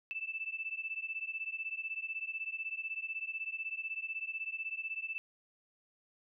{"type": "beating tone pair", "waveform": "sine", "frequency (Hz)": [2634, 2650], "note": ["E7", "E7"], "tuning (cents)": [-2, 9], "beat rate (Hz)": 16, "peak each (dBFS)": [-40, -40], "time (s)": [0.11, 5.18], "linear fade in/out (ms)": 0, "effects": []}